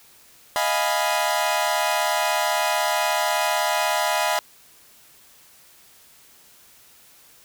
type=chord; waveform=sawtooth; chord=F half-diminished seventh; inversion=third; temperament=equal; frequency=622.3 / 698.5 / 830.6 / 987.8 Hz; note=Eb5 / F5 / Ab5 / Cb6; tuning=0 / 0 / 0 / 0 cents; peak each=-22 dBFS; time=0.56-4.39 s; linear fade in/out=0 ms; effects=white hiss -52 dBFS RMS until 7.44 s